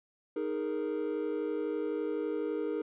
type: chord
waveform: triangle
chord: D# suspended fourth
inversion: none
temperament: just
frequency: 311.1 / 414.8 / 466.7 Hz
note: D#4 / G#4 / A#4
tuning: 0 / -2 / +2 cents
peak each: -33 dBFS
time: 0.36-2.82 s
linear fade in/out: 5 ms
effects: tanh soft clip ceiling -21 dBFS + resampled to 8000 Hz